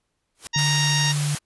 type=noise with exponential growth; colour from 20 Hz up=white; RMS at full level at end=-30 dBFS; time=0.35-0.47 s; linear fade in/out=0 ms; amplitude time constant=24 ms
type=harmonic tone; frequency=932.3 Hz; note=A#5; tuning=in tune; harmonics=1 / 2 / 3 / 4 / 5 / 6 / 7; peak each=-31 / -27 / -29 / -27 / -32 / -26 / -32 dBFS; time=0.53-1.13 s; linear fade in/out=20 ms
type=tone; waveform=sine; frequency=146.83 Hz; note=D3; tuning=in tune; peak=-21 dBFS; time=0.56-1.35 s; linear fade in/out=2 ms
type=high-pass noise; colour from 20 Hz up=white; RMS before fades=-29 dBFS; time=0.57-1.39 s; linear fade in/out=20 ms; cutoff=360 Hz; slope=12 dB/octave
effects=pink hiss -75 dBFS RMS until 1.45 s + resampled to 24000 Hz